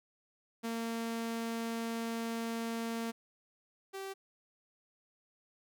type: tone pair in turn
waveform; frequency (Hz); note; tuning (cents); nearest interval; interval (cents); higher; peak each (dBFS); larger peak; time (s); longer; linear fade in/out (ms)
sawtooth; 229.2 / 387.9; A#3 / G4; -29 / -18; major sixth; 911; second; -31 / -36; first; 0.63-3.12 / 3.93-4.14; first; 20
effects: none